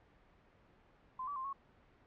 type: tone with pitch steps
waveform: sine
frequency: 1032 / 1150 / 1049 / 1101 Hz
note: C6 / D6 / C6 / C#6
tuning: -24 / -37 / +4 / -12 cents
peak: -38 dBFS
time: 1.19-1.53 s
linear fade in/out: 5 ms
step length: 85 ms
effects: pink hiss -66 dBFS RMS until 2.06 s + low-pass 2000 Hz 12 dB/octave